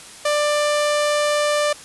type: tone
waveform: sawtooth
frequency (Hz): 592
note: D5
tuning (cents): +14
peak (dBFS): -13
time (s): 0.25-1.73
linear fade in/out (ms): 5
effects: white hiss -40 dBFS RMS until 1.84 s + resampled to 24000 Hz